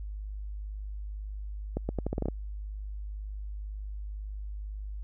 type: accelerating click train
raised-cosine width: 2 ms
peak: -17 dBFS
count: 9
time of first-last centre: 1.77-2.285 s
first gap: 120 ms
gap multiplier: 0.81
effects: added 51 Hz sine -35 dBFS peak until 5.03 s